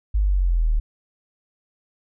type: exponential sweep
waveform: sine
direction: down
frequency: 52.7 to 37.01 Hz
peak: -16 dBFS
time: 0.14-0.8 s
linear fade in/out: 10 ms
effects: none